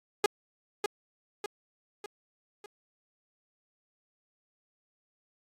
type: tone with echo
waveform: sawtooth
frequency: 413.7 Hz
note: G#4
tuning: 7 cents flat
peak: -17 dBFS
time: 0.24-0.26 s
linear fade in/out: 2 ms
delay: 600 ms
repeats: 4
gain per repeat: -6 dB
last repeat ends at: 2.66 s
effects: low-pass 12000 Hz 12 dB/octave + AAC 64 kbps